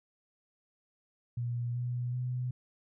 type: tone with pitch steps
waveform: sine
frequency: 120 / 122.59 / 125.24 Hz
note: B2 / B2 / B2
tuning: -49 / -12 / +25 cents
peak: -31 dBFS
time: 1.37-2.51 s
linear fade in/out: 5 ms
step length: 380 ms
effects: none